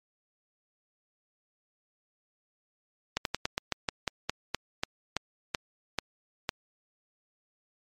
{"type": "slowing click train", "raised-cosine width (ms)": 0.2, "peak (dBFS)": -10, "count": 15, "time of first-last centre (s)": [3.17, 6.491], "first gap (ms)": 82, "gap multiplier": 1.15, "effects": ["MP3 64 kbps"]}